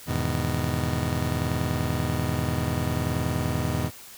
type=chord; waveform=30% pulse; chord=E major seventh; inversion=none; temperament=just; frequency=82.41 / 103.01 / 123.61 / 154.51 Hz; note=E2 / G#2 / B2 / D#3; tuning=0 / -14 / +2 / -12 cents; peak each=-27 / -30 / -26 / -29 dBFS; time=0.06-3.91 s; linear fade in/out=50 ms; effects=white hiss -45 dBFS RMS until 4.17 s